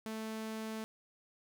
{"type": "tone", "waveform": "sawtooth", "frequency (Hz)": 220, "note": "A3", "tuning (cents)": 0, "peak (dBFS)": -35, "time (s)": [0.06, 0.84], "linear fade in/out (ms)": 0, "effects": []}